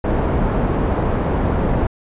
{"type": "low-pass noise", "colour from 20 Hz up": "pink", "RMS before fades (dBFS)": -18, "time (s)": [0.04, 1.87], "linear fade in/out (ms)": 5, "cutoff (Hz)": 900, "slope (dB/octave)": 12, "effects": ["resampled to 8000 Hz"]}